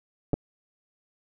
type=clicks; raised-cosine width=2 ms; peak=-12 dBFS; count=2; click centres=0.333 / 0.34 s; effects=none